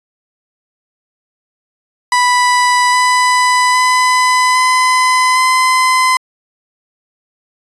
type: tone with pitch steps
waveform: 30% pulse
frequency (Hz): 987.8 / 997 / 1006.2 / 1015.6 / 1025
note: B5 / B5 / B5 / B5 / C6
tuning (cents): 0 / +16 / +32 / +48 / -36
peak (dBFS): -6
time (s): 2.12-6.17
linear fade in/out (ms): 2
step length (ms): 810
effects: resampled to 24000 Hz